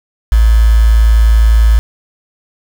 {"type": "tone with quantisation", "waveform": "sine", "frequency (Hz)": 55.5, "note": "A1", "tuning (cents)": 16, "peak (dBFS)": -4, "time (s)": [0.32, 1.79], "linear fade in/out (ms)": 0, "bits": 4, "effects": []}